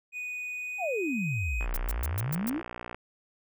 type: tone with pitch glide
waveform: triangle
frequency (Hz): 2480 to 2510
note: D#7 to D#7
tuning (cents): -6 to +15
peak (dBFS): -32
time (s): 0.12-1.67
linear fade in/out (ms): 50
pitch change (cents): +21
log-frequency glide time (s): 0.53-1.37
type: exponential two-way sweep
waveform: sine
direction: down then up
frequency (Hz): 830.6 to 30.55 to 357.3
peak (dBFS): -28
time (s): 0.78-2.62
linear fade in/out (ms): 50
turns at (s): 1.76
type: click train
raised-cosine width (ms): 0.5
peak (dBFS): -23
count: 81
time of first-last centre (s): 1.61-2.946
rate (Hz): 59.9
type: noise bursts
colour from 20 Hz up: violet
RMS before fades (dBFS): -35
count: 6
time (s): 1.74-2.496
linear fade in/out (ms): 0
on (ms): 26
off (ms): 120
effects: none